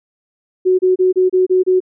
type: tone bursts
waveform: sine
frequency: 370 Hz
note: F#4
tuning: in tune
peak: -9 dBFS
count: 7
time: 0.65-1.804 s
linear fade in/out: 20 ms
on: 140 ms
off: 29 ms
effects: none